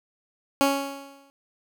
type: tone with exponential decay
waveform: 15% pulse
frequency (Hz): 277.2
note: C#4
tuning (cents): 0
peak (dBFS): -10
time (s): 0.61-1.3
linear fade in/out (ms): 0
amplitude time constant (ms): 150
effects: none